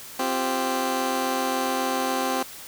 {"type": "chord", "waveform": "15% pulse", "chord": "C suspended fourth", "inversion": "none", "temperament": "just", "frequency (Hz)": [261.6, 348.8, 392.4], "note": ["C4", "F4", "G4"], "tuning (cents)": [0, -2, 2], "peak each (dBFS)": [-20, -26, -24], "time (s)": [0.19, 2.43], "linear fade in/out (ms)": 5, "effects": ["white hiss -41 dBFS RMS until 2.67 s"]}